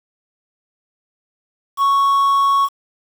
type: tone with quantisation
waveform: triangle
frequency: 1108.7 Hz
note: C#6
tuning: in tune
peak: -10 dBFS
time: 1.77-2.69 s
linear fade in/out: 50 ms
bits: 6
effects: none